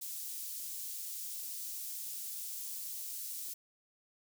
white high-pass noise, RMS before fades -42 dBFS, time 0.01-3.54 s, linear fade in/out 10 ms, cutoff 5900 Hz, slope 12 dB/octave, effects none

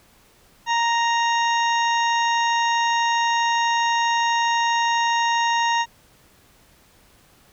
harmonic tone, 932.3 Hz, A#5, in tune, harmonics 1 / 2 / 3 / 4 / 6 / 7, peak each -19 / -25 / -29 / -31 / -35 / -36 dBFS, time 0.66-5.86 s, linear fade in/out 50 ms, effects pink hiss -55 dBFS RMS until 7.52 s

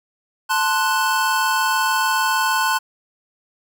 square chord, F# diminished, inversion first, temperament equal, 880 / 1046.5 / 1480 Hz, A5 / C6 / F#6, 0 / 0 / 0 cents, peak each -22 dBFS, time 0.49-2.79 s, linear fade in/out 20 ms, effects none

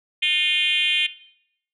sine tone with frequency modulation, 2794 Hz, F7, in tune, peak -16 dBFS, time 0.22-1.07 s, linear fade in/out 10 ms, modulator 329 Hz, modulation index 1.8, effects noise-tail reverb RT60 0.7 s tail -17 dB re dry + tanh soft clip ceiling -13 dBFS

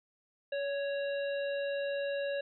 harmonic tone with a mistuned harmonic, 554.4 Hz, C#5, in tune, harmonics 1 / 3 / 5 / 7, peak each -32 / -42 / -46 / -49 dBFS, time 0.52-2.41 s, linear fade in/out 5 ms, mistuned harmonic 1, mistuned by +26 cents, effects none

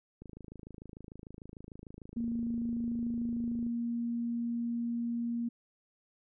click train, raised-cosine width 3 ms, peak -34 dBFS, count 93, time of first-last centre 0.22-3.666 s, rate 26.7 Hz
sine tone with pitch glide, 233.1 to 235.3 Hz, A#3 to A#3, 0 to +16 cents, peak -31 dBFS, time 2.16-5.49 s, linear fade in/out 10 ms, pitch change +16 cents, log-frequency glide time 2.29-3.03 s
effects none

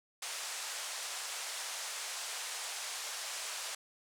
white band-pass noise, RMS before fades -41 dBFS, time 0.22-3.75 s, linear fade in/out 5 ms, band 560 to 9000 Hz, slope 24 dB/octave, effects none

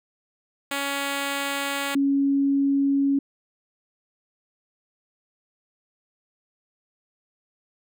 5% pulse / sine tone pair in turn, 279.7 / 277.6 Hz, C#4 / C#4, +16 / +3 cents, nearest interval unison, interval 13 cents, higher first, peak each -14 / -18 dBFS, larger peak first, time 0.71-1.95 / 1.95-3.19 s, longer neither, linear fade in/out 5 ms, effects none

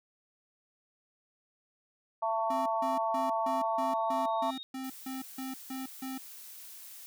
harmonic tone, 223.6 Hz, A3, 28 cents sharp, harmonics 3 / 4 / 5, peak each -32 / -31 / -35 dBFS, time 2.22-4.51 s, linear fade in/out 10 ms
square tone bursts, 262.8 Hz, C4, 8 cents sharp, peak -37 dBFS, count 12, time 2.5-6.18 s, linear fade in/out 5 ms, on 160 ms, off 160 ms
sine tone with exponential growth, 3729 Hz, A#7, in tune, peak -40 dBFS, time 3.52-4.63 s, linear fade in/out 0 ms, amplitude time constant 240 ms
blue noise, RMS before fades -48 dBFS, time 4.84-7.06 s, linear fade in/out 0 ms
effects none

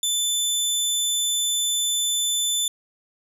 20% pulse tone, 3520 Hz, A7, in tune, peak -15 dBFS, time 0.03-2.68 s, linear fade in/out 2 ms, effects none

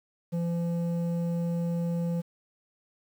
square tone with low-pass filter, 170.3 Hz, F3, 43 cents flat, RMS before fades -29 dBFS, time 0.32-2.22 s, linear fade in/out 20 ms, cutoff 430 Hz, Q 1.4, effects 9-bit

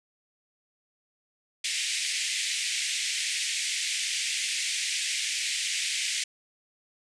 pink band-pass noise, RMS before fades -30 dBFS, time 1.64-6.24 s, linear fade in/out 5 ms, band 2000 to 9200 Hz, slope 48 dB/octave, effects none

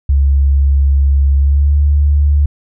sine tone with pitch glide, 69.3 to 72.49 Hz, C#2 to D2, 0 to -22 cents, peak -7 dBFS, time 0.09-2.46 s, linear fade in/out 5 ms, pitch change +78 cents, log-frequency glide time 1.38-1.75 s, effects none

